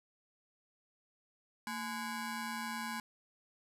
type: ring-modulated tone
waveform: 20% pulse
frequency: 623 Hz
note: D#5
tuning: 2 cents sharp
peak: -30 dBFS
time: 1.67-3 s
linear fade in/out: 2 ms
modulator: 396 Hz
effects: resampled to 32000 Hz + 11-bit